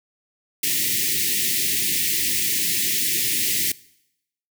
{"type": "band-stop noise", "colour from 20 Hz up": "white", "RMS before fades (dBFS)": -22, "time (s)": [0.63, 3.72], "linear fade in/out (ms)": 5, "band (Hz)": [410, 1800], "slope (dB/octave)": 96, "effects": ["noise-tail reverb RT60 0.8 s tail -21 dB re dry", "high-pass 100 Hz 12 dB/octave"]}